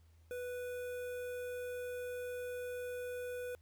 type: tone with notch filter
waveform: square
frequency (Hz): 493.9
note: B4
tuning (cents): 0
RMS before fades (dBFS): -42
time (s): 0.31-3.55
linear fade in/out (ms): 0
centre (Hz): 4700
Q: 0.73
effects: added 81 Hz sine -61 dBFS peak until 3.61 s + pink hiss -75 dBFS RMS until 3.61 s